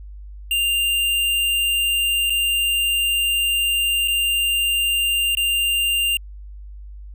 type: tone with dropouts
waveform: square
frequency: 2792 Hz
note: F7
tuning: 1 cent flat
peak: -18 dBFS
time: 0.51-6.17 s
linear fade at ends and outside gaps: 2 ms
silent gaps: 2.298-2.303 / 4.076-4.081 / 5.351-5.371 s
effects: added 50 Hz sine -34 dBFS peak until 7.14 s